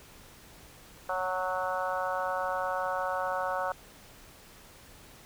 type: harmonic tone with a mistuned harmonic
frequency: 185 Hz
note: F#3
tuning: in tune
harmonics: 3 / 4 / 5 / 6 / 7 / 8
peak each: -34 / -35 / -36 / -37 / -37 / -38 dBFS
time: 1.09-3.72 s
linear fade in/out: 2 ms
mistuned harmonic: 5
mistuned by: -16 cents
effects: pink hiss -53 dBFS RMS until 5.25 s